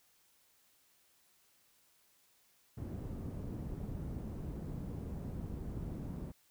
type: low-pass noise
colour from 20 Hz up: white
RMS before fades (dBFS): -42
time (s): 2.77-6.32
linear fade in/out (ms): 10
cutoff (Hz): 190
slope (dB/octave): 12
effects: white hiss -70 dBFS RMS until 6.5 s